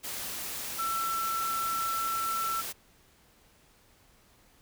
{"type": "tone in noise", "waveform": "sine", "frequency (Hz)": 1337, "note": "E6", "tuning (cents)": 24, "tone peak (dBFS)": -29, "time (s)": [0.78, 2.62], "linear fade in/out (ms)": 20, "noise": "white", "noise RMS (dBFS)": -37, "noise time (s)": [0.03, 2.73], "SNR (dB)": 5, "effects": ["pink hiss -62 dBFS RMS until 4.61 s"]}